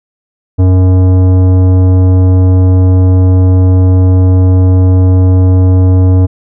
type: tone with tanh clipping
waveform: triangle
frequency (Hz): 92.5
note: F#2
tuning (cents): 0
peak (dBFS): -5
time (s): 0.58-6.27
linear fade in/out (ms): 20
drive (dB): 18
effects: none